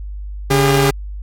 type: tone pair together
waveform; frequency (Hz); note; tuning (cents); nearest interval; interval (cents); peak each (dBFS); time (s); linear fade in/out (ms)
sawtooth; 141.3 / 403.4; C#3 / G4; +34 / +50; octave + tritone; 1816; -10; 0.5-0.91; 10
effects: added 50 Hz sine -25 dBFS peak until 1.22 s + AAC 48 kbps